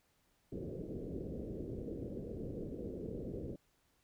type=low-pass noise; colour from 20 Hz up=white; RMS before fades=-43 dBFS; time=0.52-3.56 s; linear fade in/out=5 ms; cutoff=500 Hz; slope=48 dB/octave; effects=pink hiss -75 dBFS RMS until 4.03 s